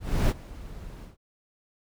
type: noise with ADSR envelope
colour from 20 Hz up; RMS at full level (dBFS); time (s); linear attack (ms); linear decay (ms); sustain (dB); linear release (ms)
brown; -20; 0-1.17; 290; 41; -21; 140
effects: none